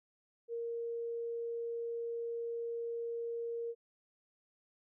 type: tone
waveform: sine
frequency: 466.2 Hz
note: A#4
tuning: in tune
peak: -36 dBFS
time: 0.48-3.75 s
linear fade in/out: 50 ms
effects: none